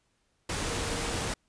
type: tone in noise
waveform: sine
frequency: 466.2 Hz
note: A#4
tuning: in tune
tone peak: -40 dBFS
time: 0.64-1.29 s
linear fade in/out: 5 ms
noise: pink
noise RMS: -32 dBFS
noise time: 0.49-1.34 s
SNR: -11 dB
effects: pink hiss -73 dBFS RMS until 1.48 s + resampled to 22050 Hz